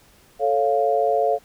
sine chord, A augmented, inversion none, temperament equal, 440 / 554.4 / 698.5 Hz, A4 / C#5 / E#5, 0 / 0 / 0 cents, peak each -22 / -22 / -20 dBFS, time 0.39-1.39 s, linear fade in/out 50 ms, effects pink hiss -54 dBFS RMS until 1.44 s

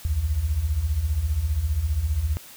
sine beating tone pair, 64.4 / 79.4 Hz, C2 / D#2, -27 / +36 cents, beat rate 15 Hz, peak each -27 / -22 dBFS, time 0.05-2.37 s, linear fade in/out 0 ms, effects white hiss -45 dBFS RMS until 2.56 s

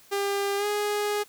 sawtooth tone with pitch glide, 400 to 414.8 Hz, G4 to G#4, +35 to -2 cents, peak -21 dBFS, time 0.11-1.24 s, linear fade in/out 20 ms, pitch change +63 cents, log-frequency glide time 0.57-0.66 s, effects white hiss -55 dBFS RMS until 1.28 s

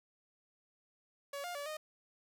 sawtooth tone with pitch steps, 564 / 706 / 574 / 616 Hz, C#5 / F5 / D5 / D#5, +30 / +19 / -40 / -17 cents, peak -36 dBFS, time 1.33-1.77 s, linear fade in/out 5 ms, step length 110 ms, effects none

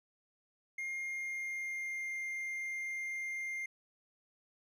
triangle tone with pitch glide, 2126 to 2108 Hz, C7 to C7, +27 to +12 cents, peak -35 dBFS, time 0.78-3.66 s, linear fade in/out 5 ms, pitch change -15 cents, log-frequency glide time 1-2.14 s, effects none

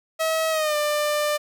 sawtooth tone with pitch glide, 642 to 595.6 Hz, E5 to D5, -46 to +24 cents, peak -17 dBFS, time 0.19-1.38 s, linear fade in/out 20 ms, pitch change -130 cents, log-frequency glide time 0.5-0.76 s, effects none

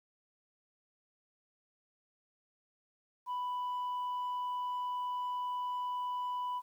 sine tone, 991 Hz, B5, 6 cents sharp, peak -31 dBFS, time 3.26-6.62 s, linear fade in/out 50 ms, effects tanh soft clip ceiling -33 dBFS + 11-bit

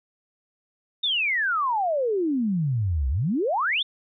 sine exponential two-way sweep, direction down then up, 3729 to 62.1 to 3729 Hz, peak -21 dBFS, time 1.03-3.83 s, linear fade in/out 10 ms, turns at 3.09 s, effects none

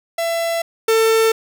45% pulse tone pair in turn, 670 / 447.2 Hz, E5 / A4, +28 / +28 cents, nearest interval perfect fifth, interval 700 cents, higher first, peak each -18 / -12 dBFS, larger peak second, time 0.18-0.62 / 0.88-1.32 s, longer neither, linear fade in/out 5 ms, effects none

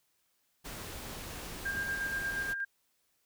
pink noise, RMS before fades -43 dBFS, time 0.64-2.54 s, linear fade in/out 20 ms
sine tone with tremolo, 1600 Hz, G6, 35 cents sharp, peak -31 dBFS, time 1.65-2.65 s, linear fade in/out 10 ms, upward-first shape square, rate 8.4 Hz, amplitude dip 35%
effects white hiss -75 dBFS RMS until 3.25 s

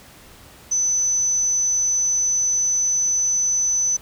sine tone, 6030 Hz, F#8, 32 cents sharp, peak -17 dBFS, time 0.71-3.97 s, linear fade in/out 10 ms, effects pink hiss -46 dBFS RMS until 4.01 s

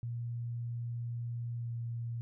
sine tone with pitch glide, 118.5 to 117.27 Hz, A#2 to A#2, +29 to +11 cents, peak -35 dBFS, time 0.03-2.21 s, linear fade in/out 0 ms, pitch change -18 cents, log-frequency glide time 1.56-1.72 s, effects none

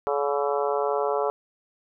harmonic tone with a mistuned harmonic, 142.5 Hz, C#3, 48 cents sharp, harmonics 3 / 4 / 5 / 6 / 7 / 8 / 9, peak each -26 / -28 / -30 / -32 / -33 / -34 / -35 dBFS, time 0.07-1.3 s, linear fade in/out 0 ms, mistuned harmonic 9, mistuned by +63 cents, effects none

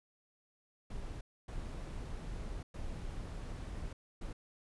brown noise bursts at uneven times, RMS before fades -42 dBFS, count 4, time 0.9-1.21 / 1.48-2.63 / 2.74-3.93 / 4.21-4.33 s, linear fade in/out 5 ms, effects resampled to 24000 Hz

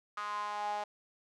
sawtooth tone with high-pass filter sweep, 207.7 Hz, G#3, in tune, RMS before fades -37 dBFS, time 0.17-0.84 s, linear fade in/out 5 ms, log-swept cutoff 1200 to 740 Hz, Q 7.5, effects low-pass 6000 Hz 12 dB/octave

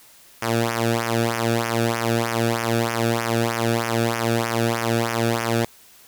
sawtooth tone with flanger, 115.7 Hz, A#2, 13 cents flat, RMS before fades -22 dBFS, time 0.42-5.65 s, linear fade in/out 5 ms, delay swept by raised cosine 0.24 to 1.01 ms, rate 3.2 Hz, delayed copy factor -0.9, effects white hiss -50 dBFS RMS until 6.07 s

